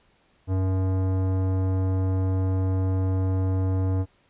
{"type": "tone with tanh clipping", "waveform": "sine", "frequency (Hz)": 94.2, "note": "F#2", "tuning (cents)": 32, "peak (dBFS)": -23, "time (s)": [0.47, 4.06], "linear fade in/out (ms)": 50, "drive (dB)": 17, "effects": ["pink hiss -63 dBFS RMS until 4.29 s", "resampled to 8000 Hz"]}